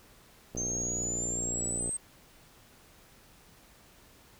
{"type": "click train", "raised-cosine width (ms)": 2, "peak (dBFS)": -25, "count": 81, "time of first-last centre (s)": [0.55, 1.892], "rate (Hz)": 59.6}
{"type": "exponential sweep", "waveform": "sine", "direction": "up", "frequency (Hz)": [6272, 8372], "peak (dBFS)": -31, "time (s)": [0.57, 1.97], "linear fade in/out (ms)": 5}
{"effects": ["pink hiss -58 dBFS RMS until 4.39 s"]}